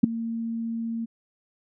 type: tone with ADSR envelope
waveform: sine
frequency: 228.8 Hz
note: A#3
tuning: 32 cents flat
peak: -8 dBFS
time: 0.03-1.06 s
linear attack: 10 ms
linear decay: 7 ms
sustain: -19 dB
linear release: 19 ms
effects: none